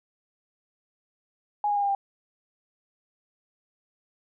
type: tone with pitch steps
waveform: sine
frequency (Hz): 830.6 / 821.1 / 811.6 / 802.3 / 793.1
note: G#5 / G#5 / G#5 / G5 / G5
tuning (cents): 0 / -20 / -40 / +40 / +20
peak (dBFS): -22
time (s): 1.64-1.95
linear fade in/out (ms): 2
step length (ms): 62
effects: none